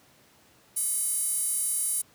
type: tone with high-pass filter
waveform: square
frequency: 432.4 Hz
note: A4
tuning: 30 cents flat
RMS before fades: -28 dBFS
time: 0.76-2.02 s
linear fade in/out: 10 ms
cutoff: 9800 Hz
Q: 5.8
effects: pink hiss -59 dBFS RMS until 2.14 s + high-pass 100 Hz 12 dB/octave